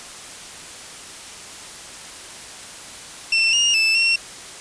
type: tone with pitch steps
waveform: 30% pulse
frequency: 2689 / 2839 / 2638 / 2721 Hz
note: E7 / F7 / E7 / F7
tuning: +34 / +28 / +1 / -46 cents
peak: -12 dBFS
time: 3.32-4.16 s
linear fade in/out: 5 ms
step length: 210 ms
effects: white hiss -37 dBFS RMS until 4.6 s + resampled to 22050 Hz